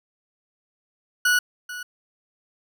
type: tone with echo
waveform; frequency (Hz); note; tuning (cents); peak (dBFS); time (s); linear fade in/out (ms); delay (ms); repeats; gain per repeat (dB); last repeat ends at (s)
40% pulse; 1469; F#6; -13; -16; 1.25-1.39; 5; 440; 1; -15; 1.83
effects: none